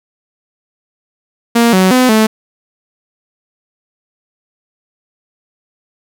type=tone with pitch steps; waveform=sawtooth; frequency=234 / 187 / 253.9 / 218.4 Hz; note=A#3 / F#3 / B3 / A3; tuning=+7 / +19 / +48 / -13 cents; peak=-3 dBFS; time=1.55-2.27 s; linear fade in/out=10 ms; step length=180 ms; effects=none